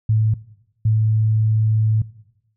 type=tone pair in turn; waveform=sine; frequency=109.3 / 109.3 Hz; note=A2 / A2; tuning=-11 / -11 cents; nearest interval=unison; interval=0 cents; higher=neither; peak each=-13 dBFS; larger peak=neither; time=0.09-0.34 / 0.85-2.02 s; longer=second; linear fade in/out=5 ms; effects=noise-tail reverb RT60 0.9 s tail -19 dB re dry